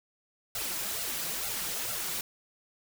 white noise with flanger, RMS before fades -34 dBFS, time 0.55-2.21 s, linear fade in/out 2 ms, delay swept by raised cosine 1.4 to 6.1 ms, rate 2.2 Hz, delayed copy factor +0.95, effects none

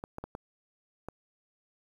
clicks, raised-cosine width 1 ms, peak -24 dBFS, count 5, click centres 0.039 / 0.184 / 0.24 / 0.351 / 1.086 s, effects 9-bit

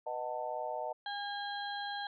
sine chord, B dominant seventh, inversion none, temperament just, 493.9 / 617.4 / 740.8 / 889 Hz, B4 / D#5 / F#5 / A5, 0 / -14 / +2 / +18 cents, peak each -44 / -39 / -41 / -40 dBFS, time 0.06-0.93 s, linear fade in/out 10 ms
harmonic tone, 812 Hz, G#5, 39 cents flat, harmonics 1 / 2 / 4 / 5, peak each -39 / -42 / -45 / -46 dBFS, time 1.06-2.07 s, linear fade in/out 2 ms
effects none

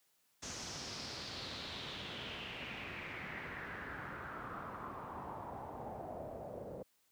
pink noise with low-pass filter sweep, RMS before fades -45 dBFS, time 0.42-6.83 s, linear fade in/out 10 ms, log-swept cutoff 6400 to 530 Hz, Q 3.9, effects white hiss -75 dBFS RMS until 7.11 s + high-pass 80 Hz 12 dB/octave

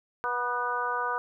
harmonic tone with a mistuned harmonic, 243.8 Hz, B3, 22 cents flat, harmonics 2 / 3 / 4 / 5 / 6, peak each -36 / -37 / -31 / -32 / -33 dBFS, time 0.24-1.18 s, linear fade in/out 0 ms, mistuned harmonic 6, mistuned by +29 cents, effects none

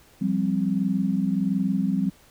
sine chord, F suspended second, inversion none, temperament equal, 174.61 / 196 / 261.6 Hz, F3 / G3 / C4, 0 / 0 / 0 cents, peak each -27 / -23 / -27 dBFS, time 0.21-2.1 s, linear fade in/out 10 ms, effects pink hiss -55 dBFS RMS until 2.3 s

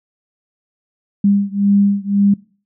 sine beating tone pair, 200 / 201.9 Hz, G3 / G#3, +35 / -49 cents, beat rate 1.9 Hz, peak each -14 / -15 dBFS, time 1.24-2.34 s, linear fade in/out 5 ms, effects noise-tail reverb RT60 0.4 s tail -22 dB re dry

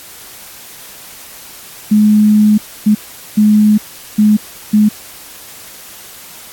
sine tone bursts at uneven times, 211.7 Hz, G#3, 33 cents sharp, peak -5 dBFS, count 5, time 1.91-2.58 / 2.86-2.95 / 3.37-3.78 / 4.18-4.37 / 4.73-4.89 s, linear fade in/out 10 ms, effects white hiss -34 dBFS RMS until 6.52 s + AAC 64 kbps

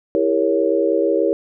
sine chord, E diminished seventh, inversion none, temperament equal with one note detuned, 329.6 / 399.8 / 466.2 / 554.4 Hz, E4 / G4 / Bb4 / Db5, 0 / +34 / 0 / 0 cents, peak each -20 dBFS, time 0.15-1.33 s, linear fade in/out 0 ms, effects none

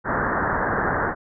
white low-pass noise, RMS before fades -23 dBFS, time 0.04-1.15 s, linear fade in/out 50 ms, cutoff 1800 Hz, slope 96 dB/octave, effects none

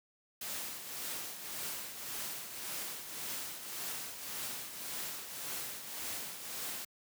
white noise with tremolo, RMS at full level -39 dBFS, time 0.41-6.85 s, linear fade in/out 5 ms, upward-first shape triangle, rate 1.8 Hz, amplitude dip 60%, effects high-pass 100 Hz 12 dB/octave

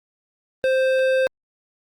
sine tone with hard clipping, 523.3 Hz, C5, in tune, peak -18 dBFS, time 0.64-1.27 s, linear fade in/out 0 ms, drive 12 dB, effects Opus 32 kbps

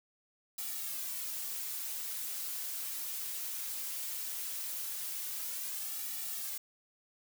blue noise with flanger, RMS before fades -39 dBFS, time 0.58-6.58 s, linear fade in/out 5 ms, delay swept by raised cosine 1.9 to 6.9 ms, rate 0.18 Hz, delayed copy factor -0.7, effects none

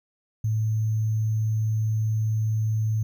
sine tone with sample-and-hold, 109.4 Hz, A2, 9 cents flat, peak -21 dBFS, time 0.44-3.03 s, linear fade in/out 5 ms, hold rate 6300 Hz, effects none

